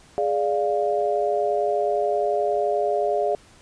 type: chord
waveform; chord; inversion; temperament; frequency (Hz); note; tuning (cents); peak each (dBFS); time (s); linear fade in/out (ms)
sine; D diminished; second; equal; 415.3 / 587.3 / 698.5; Ab4 / D5 / F5; 0 / 0 / 0; -24; 0.18-3.35; 0
effects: pink hiss -52 dBFS RMS until 3.61 s + resampled to 22050 Hz